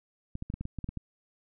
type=clicks; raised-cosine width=5 ms; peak=-23 dBFS; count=10; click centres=0.354 / 0.424 / 0.501 / 0.54 / 0.61 / 0.654 / 0.787 / 0.843 / 0.89 / 0.973 s; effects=none